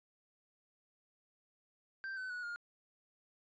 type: tone with pitch steps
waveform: triangle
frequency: 1568 / 1516.3 / 1466.4 / 1418.1 Hz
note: G6 / F#6 / F#6 / F6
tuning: 0 / +42 / -16 / +26 cents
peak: -38 dBFS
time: 2.04-2.56 s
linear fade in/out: 0 ms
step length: 130 ms
effects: resampled to 16000 Hz